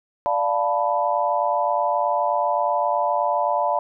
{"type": "chord", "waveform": "sine", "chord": "B half-diminished seventh", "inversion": "first", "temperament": "equal", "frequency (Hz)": [587.3, 698.5, 880, 987.8], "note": ["D5", "F5", "A5", "B5"], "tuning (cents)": [0, 0, 0, 0], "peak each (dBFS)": -24, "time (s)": [0.26, 3.79], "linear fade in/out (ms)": 0, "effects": []}